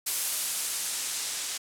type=noise with low-pass filter sweep; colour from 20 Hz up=blue; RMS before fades=-32 dBFS; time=0.06-1.58 s; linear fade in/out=10 ms; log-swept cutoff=12000 to 7100 Hz; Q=0.91; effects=none